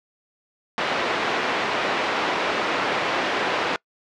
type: band-pass noise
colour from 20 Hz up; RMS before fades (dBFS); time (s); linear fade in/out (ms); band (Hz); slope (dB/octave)
pink; -24; 0.78-3.76; 0; 410 to 2900; 12
effects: noise-tail reverb RT60 0.1 s tail -25 dB re dry + low-pass 6000 Hz 12 dB/octave